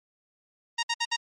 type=tone bursts; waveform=10% pulse; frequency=932.3 Hz; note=A#5; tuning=in tune; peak=-16 dBFS; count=4; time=0.78-1.164 s; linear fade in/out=10 ms; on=51 ms; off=60 ms; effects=MP3 48 kbps